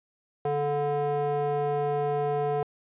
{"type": "tone with band-pass filter", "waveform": "square", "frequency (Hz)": 145.3, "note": "D3", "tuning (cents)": -18, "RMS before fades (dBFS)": -27, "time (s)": [0.45, 2.63], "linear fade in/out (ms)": 2, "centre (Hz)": 580, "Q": 6.1, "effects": ["resampled to 8000 Hz"]}